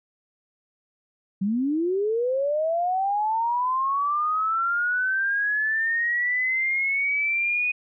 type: linear sweep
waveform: sine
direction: up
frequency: 185 to 2489 Hz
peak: -21 dBFS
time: 1.41-7.72 s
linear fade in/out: 10 ms
effects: none